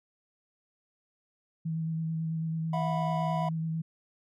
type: tone with vibrato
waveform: sine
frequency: 161.5 Hz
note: E3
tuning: 35 cents flat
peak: -29 dBFS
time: 1.65-3.82 s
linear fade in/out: 10 ms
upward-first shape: square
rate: 9.1 Hz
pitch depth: 13 cents each way
type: chord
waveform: triangle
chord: E suspended second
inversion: none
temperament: equal with one note detuned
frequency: 659.3 / 724.3 / 987.8 Hz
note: E5 / F#5 / B5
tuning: 0 / -37 / 0 cents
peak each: -33 / -32 / -32 dBFS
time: 2.73-3.49 s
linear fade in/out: 5 ms
effects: none